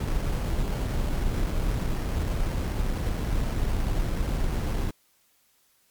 brown noise with sample-and-hold, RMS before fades -26 dBFS, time 0-4.91 s, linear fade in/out 5 ms, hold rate 3675 Hz, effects white hiss -65 dBFS RMS until 5.9 s + MP3 96 kbps

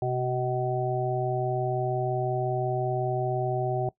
harmonic tone with a mistuned harmonic, 125.7 Hz, B2, 31 cents sharp, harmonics 1 / 3 / 5 / 6, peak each -29 / -30 / -32 / -31 dBFS, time 0.02-3.89 s, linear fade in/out 2 ms, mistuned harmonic 1, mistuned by +32 cents, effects noise-tail reverb RT60 0.1 s tail -20 dB re dry

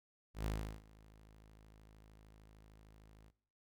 sawtooth tone with ADSR envelope, 53.2 Hz, G#1, 42 cents sharp, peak -31 dBFS, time 0.34-3.32 s, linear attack 120 ms, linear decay 350 ms, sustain -24 dB, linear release 43 ms, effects noise-tail reverb RT60 0.6 s tail -20 dB re dry

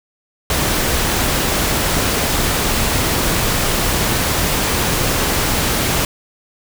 pink noise, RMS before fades -17 dBFS, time 0.5-6.05 s, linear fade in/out 2 ms, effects none

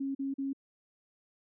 sine tone bursts, 273.1 Hz, C#4, 26 cents flat, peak -31 dBFS, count 3, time 0-0.532 s, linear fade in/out 10 ms, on 150 ms, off 41 ms, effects none

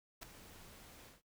pink noise with ADSR envelope, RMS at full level -43 dBFS, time 0.21-1.22 s, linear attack 20 ms, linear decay 3 ms, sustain -14 dB, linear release 150 ms, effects noise-tail reverb RT60 0.2 s tail -26 dB re dry

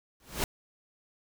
pink noise with exponential growth, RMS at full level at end -26 dBFS, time 0.2-0.44 s, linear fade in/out 1 ms, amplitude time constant 51 ms, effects none

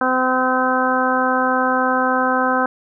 harmonic tone, 256.6 Hz, C4, 34 cents flat, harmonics 1 / 2 / 3 / 4 / 5 / 6, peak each -22 / -22 / -22 / -22 / -22 / -22 dBFS, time 0.01-2.66 s, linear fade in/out 2 ms, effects none

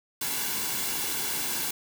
white noise with comb filter, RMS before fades -30 dBFS, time 0.21-1.71 s, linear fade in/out 5 ms, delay 1.6 ms, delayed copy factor -0.55, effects none

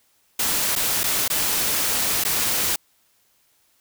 white noise with dropouts, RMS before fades -22 dBFS, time 0.39-2.76 s, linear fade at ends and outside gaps 5 ms, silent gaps 0.754-0.76 / 1.034-1.039 / 1.28-1.3 / 2.239-2.249 s, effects white hiss -63 dBFS RMS until 3.8 s

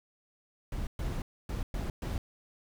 brown noise bursts at uneven times, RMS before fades -34 dBFS, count 5, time 0.72-0.87 / 0.99-1.22 / 1.49-1.63 / 1.74-1.9 / 2.02-2.18 s, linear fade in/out 2 ms, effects none

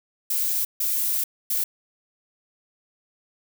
violet noise bursts at uneven times, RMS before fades -24 dBFS, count 3, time 0.3-0.65 / 0.8-1.24 / 1.5-1.64 s, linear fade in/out 5 ms, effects none

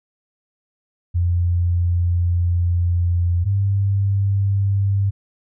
sine tone pair in turn, 87.31 / 98.95 Hz, F2 / G2, 0 / +17 cents, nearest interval major second, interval 217 cents, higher second, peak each -15 dBFS, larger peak neither, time 1.14-3.45 / 3.45-5.11 s, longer first, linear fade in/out 20 ms, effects none

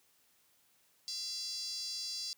5% pulse tone with high-pass filter, 678 Hz, E5, 49 cents sharp, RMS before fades -40 dBFS, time 1.08-2.33 s, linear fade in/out 0 ms, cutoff 4700 Hz, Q 5.9, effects white hiss -70 dBFS RMS until 2.37 s + high-pass 60 Hz 12 dB/octave

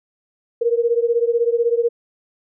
sine beating tone pair, 464 / 480 Hz, A#4 / B4, -8 / -49 cents, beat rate 16 Hz, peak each -17 / -19 dBFS, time 0.61-1.89 s, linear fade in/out 10 ms, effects none

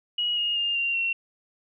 sine tone with pitch steps, 2903 / 2858 / 2814 / 2770 / 2727 Hz, F#7 / F7 / F7 / F7 / F7, -34 / +39 / +12 / -15 / -42 cents, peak -23 dBFS, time 0.18-1.13 s, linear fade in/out 5 ms, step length 190 ms, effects none

